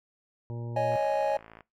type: harmonic tone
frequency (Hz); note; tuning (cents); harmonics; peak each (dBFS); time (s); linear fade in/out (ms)
118.1; A#2; +23; 1 / 2 / 3 / 4 / 5 / 7 / 8; -34 / -45 / -44 / -48 / -50 / -54 / -54; 0.5-0.96; 0
type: chord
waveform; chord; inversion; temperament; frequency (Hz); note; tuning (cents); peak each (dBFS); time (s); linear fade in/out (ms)
triangle; C# suspended second; none; equal; 554.4 / 622.3 / 830.6; C#5 / D#5 / G#5; 0 / 0 / 0; -27; 0.76-1.37; 5
type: click train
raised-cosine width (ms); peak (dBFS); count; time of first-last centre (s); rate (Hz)
0.5; -32; 39; 0.92-1.607; 55.3
effects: noise-tail reverb RT60 0.2 s tail -21 dB re dry